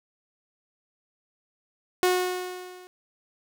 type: tone with level ramp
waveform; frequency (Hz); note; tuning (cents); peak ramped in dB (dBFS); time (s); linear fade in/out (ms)
sawtooth; 364.1; F#4; -28; -14 to -42; 2.03-2.87; 0
effects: none